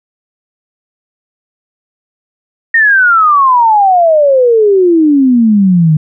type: exponential sweep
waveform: sine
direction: down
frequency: 1864.7 to 150 Hz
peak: -4 dBFS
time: 2.74-5.97 s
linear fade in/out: 5 ms
effects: none